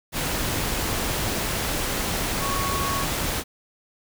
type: tone in noise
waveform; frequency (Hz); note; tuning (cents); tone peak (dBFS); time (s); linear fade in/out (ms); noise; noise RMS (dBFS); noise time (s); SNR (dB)
sine; 1108.7; C#6; 0; -27; 2.39-3.06; 50; pink; -26; 0.12-3.44; -4
effects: none